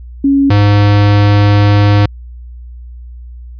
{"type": "tone pair in turn", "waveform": ["sine", "square"], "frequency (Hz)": [277.2, 102.58], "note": ["C#4", "G#2"], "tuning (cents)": [0, -21], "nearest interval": "octave + perfect fourth", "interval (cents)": 1721, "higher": "first", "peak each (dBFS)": -6, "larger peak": "neither", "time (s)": [[0.24, 0.5], [0.5, 2.06]], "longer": "second", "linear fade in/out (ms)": 5, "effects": ["added 60 Hz sine -27 dBFS peak until 3.59 s", "resampled to 11025 Hz"]}